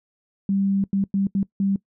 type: tone bursts at uneven times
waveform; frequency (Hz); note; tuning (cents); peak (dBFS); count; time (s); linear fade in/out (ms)
sine; 196.3; G3; +3; -18; 5; 0.49-0.84 / 0.93-1.04 / 1.14-1.27 / 1.35-1.43 / 1.6-1.76; 2
effects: noise-tail reverb RT60 0.1 s tail -21 dB re dry